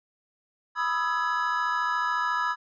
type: chord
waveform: triangle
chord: E major seventh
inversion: second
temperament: equal with one note detuned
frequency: 987.8 / 1244.5 / 1318.5 / 1681.5 Hz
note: B5 / D#6 / E6 / G#6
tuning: 0 / 0 / 0 / +21 cents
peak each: -27 / -29 / -29 / -28 dBFS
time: 0.75-2.56 s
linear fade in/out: 50 ms
effects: resampled to 16000 Hz